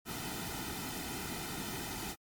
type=noise with comb filter; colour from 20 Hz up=pink; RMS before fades=-40 dBFS; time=0.05-2.16 s; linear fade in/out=50 ms; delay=1.8 ms; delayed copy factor=-0.7; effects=MP3 96 kbps